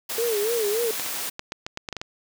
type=high-pass noise; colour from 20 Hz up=white; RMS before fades=-30 dBFS; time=0.09-1.3 s; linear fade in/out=10 ms; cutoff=230 Hz; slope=12 dB/octave
type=tone with vibrato; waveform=sine; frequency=440 Hz; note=A4; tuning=in tune; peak=-22 dBFS; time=0.18-0.91 s; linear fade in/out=2 ms; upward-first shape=sine; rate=3.5 Hz; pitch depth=140 cents each way
type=clicks; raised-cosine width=0.2 ms; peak=-14 dBFS; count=10; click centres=0.997 / 1.063 / 1.394 / 1.521 / 1.665 / 1.774 / 1.888 / 1.927 / 1.967 / 2.015 s
effects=none